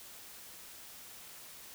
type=silence; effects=white hiss -51 dBFS RMS until 1.74 s